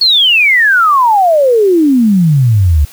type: exponential sweep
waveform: sine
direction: down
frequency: 4435 to 69.2 Hz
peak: -5 dBFS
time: 0.01-2.85 s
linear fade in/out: 5 ms
effects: white hiss -37 dBFS RMS until 2.92 s